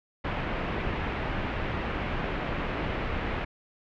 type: low-pass noise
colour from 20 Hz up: pink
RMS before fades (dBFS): -31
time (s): 0.24-3.45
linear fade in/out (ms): 10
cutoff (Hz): 2700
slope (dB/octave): 24
effects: none